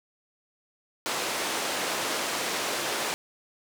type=band-pass noise; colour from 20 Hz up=pink; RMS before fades=-30 dBFS; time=1.06-3.14 s; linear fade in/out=0 ms; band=390 to 9500 Hz; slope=12 dB/octave; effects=none